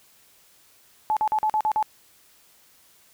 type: tone bursts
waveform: sine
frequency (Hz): 861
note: A5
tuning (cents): -38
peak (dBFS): -19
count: 7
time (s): 1.1-1.827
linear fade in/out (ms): 0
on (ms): 67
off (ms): 43
effects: white hiss -57 dBFS RMS until 3.13 s